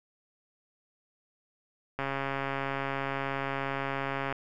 click train, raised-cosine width 0.5 ms, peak -17 dBFS, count 321, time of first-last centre 1.99-4.326 s, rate 137 Hz, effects none

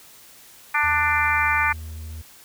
harmonic tone, 296.3 Hz, D4, 15 cents sharp, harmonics 3 / 4 / 5 / 6 / 7 / 8, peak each -25 / -25 / -25 / -25 / -25 / -25 dBFS, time 0.74-1.73 s, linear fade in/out 10 ms
triangle tone with pitch glide, 82.7 to 79.15 Hz, E2 to D#2, +6 to +30 cents, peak -30 dBFS, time 0.83-2.22 s, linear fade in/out 10 ms, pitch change -76 cents, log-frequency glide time 0.99-1.51 s
effects white hiss -48 dBFS RMS until 2.44 s

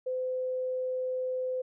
sine tone, 511 Hz, C5, 41 cents flat, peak -29 dBFS, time 0.06-1.62 s, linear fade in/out 10 ms, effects none

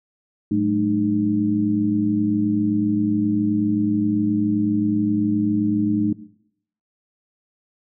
sine tone cluster, 108.2 / 186.1 / 213.7 / 305.1 Hz, A2 / F#3 / G#3 / D#4, -29 / +10 / +50 / -34 cents, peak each -28 / -29 / -20 / -20 dBFS, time 0.51-6.13 s, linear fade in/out 5 ms, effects noise-tail reverb RT60 0.7 s tail -17 dB re dry

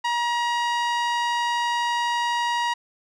sawtooth tone with low-pass filter, 952 Hz, A#5, 36 cents sharp, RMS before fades -24 dBFS, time 0.04-2.74 s, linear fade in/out 10 ms, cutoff 5000 Hz, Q 0.67, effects none

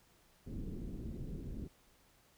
pink low-pass noise, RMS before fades -43 dBFS, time 0.46-1.68 s, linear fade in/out 10 ms, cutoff 350 Hz, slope 24 dB/octave, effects pink hiss -68 dBFS RMS until 2.37 s

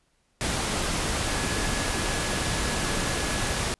sine tone in noise, 1692 Hz, G#6, 32 cents sharp, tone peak -38 dBFS, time 1.25-3.6 s, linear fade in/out 0 ms, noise pink, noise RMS -27 dBFS, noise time 0.41-3.74 s, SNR -14 dB, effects pink hiss -69 dBFS RMS until 3.79 s + resampled to 24000 Hz

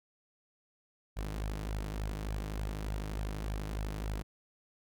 sawtooth tone with flanger, 51.91 Hz, G#1, in tune, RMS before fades -37 dBFS, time 1.16-4.23 s, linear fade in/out 20 ms, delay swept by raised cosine 1.2 to 6.8 ms, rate 3.4 Hz, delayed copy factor +0.55, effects none

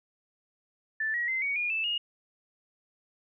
sine tone with pitch steps, 1760 / 1908.2 / 2069 / 2243 / 2432 / 2637 / 2859 Hz, A6 / A#6 / C7 / C#7 / D#7 / E7 / F7, 0 / +40 / -20 / +20 / -40 / 0 / +40 cents, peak -27 dBFS, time 1-1.98 s, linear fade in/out 5 ms, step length 140 ms, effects none

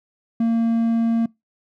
triangle tone, 229.3 Hz, A#3, 28 cents flat, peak -14 dBFS, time 0.4-1.26 s, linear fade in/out 5 ms, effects noise-tail reverb RT60 0.2 s tail -24 dB re dry

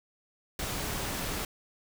pink noise, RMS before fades -34 dBFS, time 0.59-1.45 s, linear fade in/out 2 ms, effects none

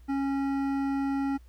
triangle tone with hard clipping, 274.9 Hz, C#4, 14 cents flat, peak -28 dBFS, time 0.08-1.38 s, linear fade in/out 20 ms, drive 16 dB, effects added 60 Hz sine -49 dBFS peak until 1.48 s + pink hiss -67 dBFS RMS until 1.48 s

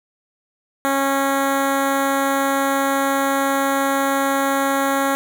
10% pulse tone with notch filter, 274.2 Hz, C#4, 19 cents flat, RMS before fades -19 dBFS, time 0.85-5.15 s, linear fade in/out 0 ms, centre 4700 Hz, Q 1.2, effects none

